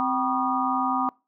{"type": "tone cluster", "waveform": "sine", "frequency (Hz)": [260.3, 770, 968, 1093, 1221], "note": ["C4", "G5", "B5", "C#6", "D#6"], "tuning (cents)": [-9, -31, -35, -25, -33], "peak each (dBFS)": [-28, -27, -28, -34, -27], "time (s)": [0, 1.09], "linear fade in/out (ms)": 0, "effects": ["noise-tail reverb RT60 0.3 s tail -25 dB re dry"]}